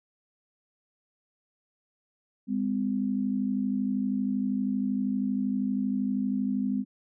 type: tone pair together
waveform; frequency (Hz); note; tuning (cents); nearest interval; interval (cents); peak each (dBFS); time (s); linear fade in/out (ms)
sine; 203.2 / 255.9; G#3 / C4; -38 / -38; major third; 400; -28 / -28; 2.47-6.85; 50
effects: none

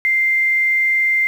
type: tone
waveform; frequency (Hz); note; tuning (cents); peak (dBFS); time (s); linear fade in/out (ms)
sine; 2093; C7; 0; -13; 0.05-1.27; 0
effects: 7-bit

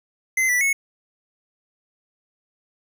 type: tone with pitch steps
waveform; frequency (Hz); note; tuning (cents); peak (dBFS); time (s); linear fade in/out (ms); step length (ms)
square; 2057 / 1967 / 2197; C7 / B6 / C#7; -30 / -7 / -16; -18; 0.37-0.73; 5; 120
effects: none

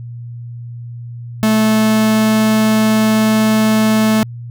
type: tone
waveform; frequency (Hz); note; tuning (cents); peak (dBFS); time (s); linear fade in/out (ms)
45% pulse; 218; A3; -16; -10; 1.43-4.23; 0
effects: added 119 Hz sine -26 dBFS peak until 4.5 s

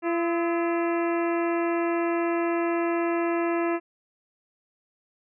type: harmonic tone with a mistuned harmonic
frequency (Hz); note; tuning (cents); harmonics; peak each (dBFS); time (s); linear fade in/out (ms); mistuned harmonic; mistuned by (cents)
339.5; F4; -49; 1 / 2 / 3 / 4 / 5 / 6 / 7 / 8; -24 / -30 / -34 / -36 / -38 / -40 / -41 / -42; 0.02-3.8; 50; 4; -78
effects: none

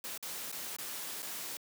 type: noise with dropouts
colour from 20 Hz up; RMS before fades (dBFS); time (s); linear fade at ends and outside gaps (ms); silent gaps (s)
white; -41; 0.04-1.57; 2; 0.177-0.226 / 0.517-0.525 / 0.765-0.785 / 1.222-1.227
effects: high-pass 150 Hz 12 dB/octave

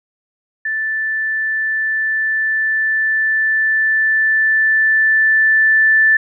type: tone with level ramp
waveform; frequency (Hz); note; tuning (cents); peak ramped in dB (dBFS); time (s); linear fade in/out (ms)
sine; 1760; A6; 0; -17 to -8; 0.65-6.17; 5
effects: none

